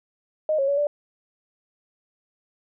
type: tone with pitch steps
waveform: sine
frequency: 619 / 547 / 565 / 585 Hz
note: D#5 / C#5 / C#5 / D5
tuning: -9 / -23 / +33 / -7 cents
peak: -19 dBFS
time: 0.49-0.87 s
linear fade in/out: 2 ms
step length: 95 ms
effects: none